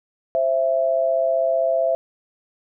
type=tone pair together; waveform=sine; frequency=527.6 / 663 Hz; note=C5 / E5; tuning=+14 / +10 cents; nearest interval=major third; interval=396 cents; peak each=-22 / -18 dBFS; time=0.35-1.95 s; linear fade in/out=0 ms; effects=none